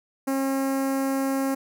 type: tone with notch filter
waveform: sawtooth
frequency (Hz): 270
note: C#4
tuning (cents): -45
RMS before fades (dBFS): -25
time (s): 0.27-1.55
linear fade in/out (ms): 10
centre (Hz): 3400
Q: 0.59
effects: none